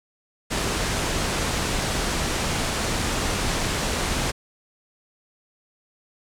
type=low-pass noise; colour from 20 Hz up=pink; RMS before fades=-25 dBFS; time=0.5-4.32 s; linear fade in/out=20 ms; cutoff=9500 Hz; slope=24 dB/octave; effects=none